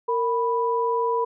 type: tone pair together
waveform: sine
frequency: 461.4 / 986 Hz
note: A#4 / B5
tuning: -18 / -3 cents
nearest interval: octave + minor second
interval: 1315 cents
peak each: -23 dBFS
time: 0.08-1.25 s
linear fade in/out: 10 ms
effects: none